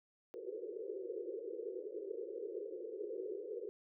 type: band-pass noise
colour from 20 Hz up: white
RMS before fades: -44 dBFS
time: 0.34-3.69 s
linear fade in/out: 0 ms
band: 350 to 500 Hz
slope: 96 dB/octave
effects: none